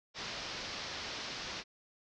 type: low-pass noise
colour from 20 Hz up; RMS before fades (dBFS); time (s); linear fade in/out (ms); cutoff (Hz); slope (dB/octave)
white; -42; 0.14-1.64; 50; 5600; 48
effects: none